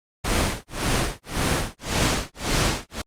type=noise with tremolo; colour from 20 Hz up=pink; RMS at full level=-20 dBFS; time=0.24-3.02 s; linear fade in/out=10 ms; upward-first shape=sine; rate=1.8 Hz; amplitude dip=100%; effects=low-pass 9000 Hz 12 dB/octave + Opus 32 kbps